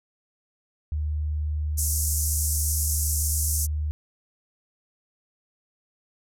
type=tone; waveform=sine; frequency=75.7 Hz; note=D#2; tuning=47 cents flat; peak=-24 dBFS; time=0.92-3.91 s; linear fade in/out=0 ms
type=band-pass noise; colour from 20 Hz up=white; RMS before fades=-28 dBFS; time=1.77-3.67 s; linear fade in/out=20 ms; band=5700 to 13000 Hz; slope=48 dB/octave
effects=none